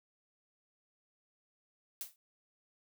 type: noise with exponential decay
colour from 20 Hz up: blue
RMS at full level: -37 dBFS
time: 2.01-2.16 s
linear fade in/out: 1 ms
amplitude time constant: 32 ms
effects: none